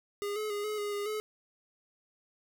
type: tone with pitch steps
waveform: square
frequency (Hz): 407.7 / 428.1 / 410.8 / 425.1 / 412.5 / 408.2 / 428.2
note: G#4 / A4 / G#4 / G#4 / G#4 / G#4 / A4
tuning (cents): -32 / -47 / -19 / +40 / -12 / -30 / -47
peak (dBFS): -33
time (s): 0.22-1.2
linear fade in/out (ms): 0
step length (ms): 140
effects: none